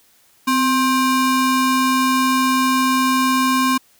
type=ring-modulated tone; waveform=square; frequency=659.3 Hz; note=E5; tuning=in tune; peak=-12 dBFS; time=0.47-3.78 s; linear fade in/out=10 ms; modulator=401 Hz; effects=white hiss -55 dBFS RMS until 3.99 s